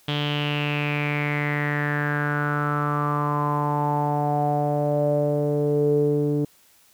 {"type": "tone with low-pass filter sweep", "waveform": "sawtooth", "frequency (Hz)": 146.83, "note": "D3", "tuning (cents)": 0, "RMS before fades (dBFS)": -23, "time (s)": [0.08, 6.45], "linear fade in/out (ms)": 5, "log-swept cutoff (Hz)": [3300, 370], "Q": 7, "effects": ["white hiss -57 dBFS RMS until 6.93 s"]}